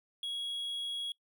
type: tone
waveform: triangle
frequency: 3322 Hz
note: G#7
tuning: in tune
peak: -33 dBFS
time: 0.23-1.12 s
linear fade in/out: 2 ms
effects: noise-tail reverb RT60 0.1 s tail -23 dB re dry